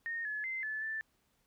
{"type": "tone with pitch steps", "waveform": "sine", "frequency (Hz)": [1845, 1710, 2073, 1735, 1764], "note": ["A#6", "A6", "C7", "A6", "A6"], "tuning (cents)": [-18, -50, -17, -25, 4], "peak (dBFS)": -35, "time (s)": [0.06, 1.01], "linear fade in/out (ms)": 0, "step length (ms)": 190, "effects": ["pink hiss -75 dBFS RMS until 1.46 s"]}